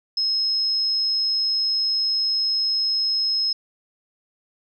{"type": "tone", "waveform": "sine", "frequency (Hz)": 5160, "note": "E8", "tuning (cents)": -38, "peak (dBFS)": -19, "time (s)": [0.17, 3.53], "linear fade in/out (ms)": 5, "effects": []}